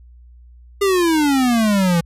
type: exponential sweep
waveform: square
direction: down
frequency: 407.3 to 165.4 Hz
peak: -14 dBFS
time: 0.81-2.01 s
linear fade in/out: 10 ms
effects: added 60 Hz sine -41 dBFS peak until 2.05 s + resampled to 32000 Hz